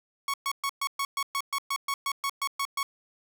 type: tone bursts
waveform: sawtooth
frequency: 1108.7 Hz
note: C#6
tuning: in tune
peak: -23 dBFS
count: 15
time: 0.28-2.83 s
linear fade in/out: 2 ms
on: 58 ms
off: 120 ms
effects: none